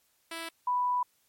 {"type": "tone pair in turn", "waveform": ["5% pulse", "sine"], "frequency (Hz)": [330, 988.9], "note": ["E4", "B5"], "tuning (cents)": [2, 2], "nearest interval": "octave + perfect fifth", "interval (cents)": 1900, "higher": "second", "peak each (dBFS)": -25, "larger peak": "neither", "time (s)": [[0.31, 0.49], [0.67, 1.03]], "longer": "second", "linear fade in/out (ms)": 5, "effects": ["white hiss -70 dBFS RMS until 1.28 s", "MP3 64 kbps"]}